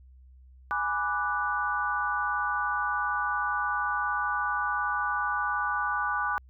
sine chord, G# half-diminished seventh, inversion none, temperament equal, 830.6 / 987.8 / 1174.7 / 1480 Hz, G#5 / B5 / D6 / F#6, 0 / 0 / 0 / 0 cents, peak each -33 / -35 / -30 / -30 dBFS, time 0.71-6.38 s, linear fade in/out 0 ms, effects added 64 Hz sine -50 dBFS peak until 6.49 s

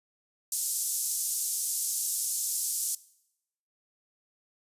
pink band-pass noise, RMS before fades -31 dBFS, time 0.52-2.95 s, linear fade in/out 2 ms, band 6500 to 13000 Hz, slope 24 dB/octave, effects noise-tail reverb RT60 0.8 s tail -20 dB re dry + resampled to 32000 Hz

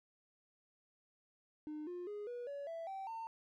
triangle tone with pitch steps, 303.6 / 354.8 / 414.7 / 484.7 / 566.5 / 662.2 / 773.9 / 904.5 Hz, D#4 / F4 / G#4 / B4 / C#5 / E5 / G5 / A5, -42 / +27 / -3 / -32 / +37 / +8 / -22 / +48 cents, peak -39 dBFS, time 1.67-3.27 s, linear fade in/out 0 ms, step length 200 ms, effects tanh soft clip ceiling -37 dBFS

